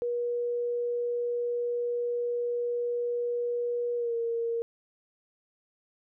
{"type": "tone with pitch glide", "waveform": "sine", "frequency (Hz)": [480.4, 464], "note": ["B4", "A#4"], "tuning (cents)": [-48, -8], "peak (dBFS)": -27, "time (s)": [0.02, 4.62], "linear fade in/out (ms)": 0, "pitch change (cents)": -60, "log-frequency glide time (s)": [3.96, 4.15], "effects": []}